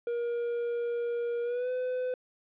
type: tone with pitch glide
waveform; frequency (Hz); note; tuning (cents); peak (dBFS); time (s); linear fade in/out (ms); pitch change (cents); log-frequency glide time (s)
triangle; 474.1 to 505.2; A#4 to B4; +29 to +39; -27; 0.07-2.14; 2; +110; 1.43-1.7
effects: resampled to 8000 Hz + 11-bit